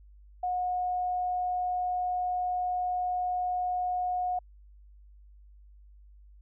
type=tone; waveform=sine; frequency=725 Hz; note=F#5; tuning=35 cents flat; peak=-27 dBFS; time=0.43-4.39 s; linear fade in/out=5 ms; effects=added 50 Hz sine -51 dBFS peak until 6.41 s